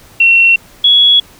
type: tone pair in turn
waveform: sine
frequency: 2722 / 3360 Hz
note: F7 / G#7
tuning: -45 / +19 cents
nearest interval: major third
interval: 364 cents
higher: second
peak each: -4 dBFS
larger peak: neither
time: 0.2-0.56 / 0.84-1.2 s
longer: neither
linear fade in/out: 5 ms
effects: pink hiss -41 dBFS RMS until 1.39 s